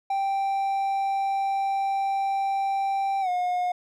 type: tone with pitch glide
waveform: triangle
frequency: 784 to 718.9 Hz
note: G5 to F5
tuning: 0 to +50 cents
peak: -21 dBFS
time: 0.1-3.72 s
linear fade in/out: 5 ms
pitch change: -150 cents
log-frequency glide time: 3.21-3.29 s
effects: none